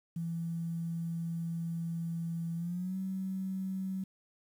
sine tone with pitch glide, 167.1 to 189.74 Hz, E3 to F#3, +24 to +44 cents, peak -33 dBFS, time 0.16-4.04 s, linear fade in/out 5 ms, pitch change +220 cents, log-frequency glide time 2.56-2.97 s, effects 10-bit

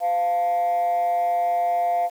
sine tone with frequency modulation, 698.5 Hz, F5, in tune, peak -17 dBFS, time 0-2.1 s, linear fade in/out 50 ms, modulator 189 Hz, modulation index 0.34, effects tanh soft clip ceiling -17 dBFS + 8-bit

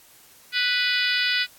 harmonic tone, 493.9 Hz, B4, in tune, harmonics 3 / 4 / 5 / 6 / 7 / 8 / 9 / 10, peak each -26 / -27 / -28 / -29 / -29 / -30 / -31 / -31 dBFS, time 0.52-1.47 s, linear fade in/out 50 ms, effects white hiss -52 dBFS RMS until 1.58 s + AAC 64 kbps

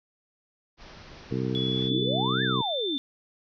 pink low-pass noise, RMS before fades -47 dBFS, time 0.77-1.91 s, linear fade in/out 50 ms, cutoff 5800 Hz, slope 96 dB/octave
harmonic tone, 64.1 Hz, C2, 35 cents flat, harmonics 2 / 3 / 4 / 5 / 6 / 7, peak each -30 / -32 / -33 / -34 / -35 / -35 dBFS, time 1.31-2.62 s, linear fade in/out 5 ms
sine tone with pitch glide, 3411 to 3556 Hz, G#7 to A7, +46 to +18 cents, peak -29 dBFS, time 1.55-2.98 s, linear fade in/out 0 ms, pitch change +72 cents, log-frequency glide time 1.68-2.38 s
sine exponential two-way sweep, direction up then down, 256.8 to 1795 to 256.8 Hz, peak -28 dBFS, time 1.9-2.98 s, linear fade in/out 10 ms, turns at 2.43 s
effects none

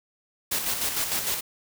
white noise with tremolo, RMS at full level -26 dBFS, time 0.51-1.41 s, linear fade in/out 10 ms, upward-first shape square, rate 6.6 Hz, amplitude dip 45%, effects none

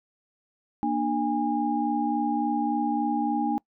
sine tone cluster, 236 / 299.5 / 816 Hz, A#3 / D4 / G#5, +22 / +34 / -31 cents, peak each -28 / -27 / -27 dBFS, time 0.83-3.58 s, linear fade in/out 0 ms, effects noise-tail reverb RT60 0.1 s tail -25 dB re dry

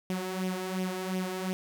sawtooth tone with flanger, 185.8 Hz, F#3, 7 cents sharp, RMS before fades -33 dBFS, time 0.1-1.53 s, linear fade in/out 0 ms, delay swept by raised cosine 0.33 to 3.13 ms, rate 2.8 Hz, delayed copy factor +0.6, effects none

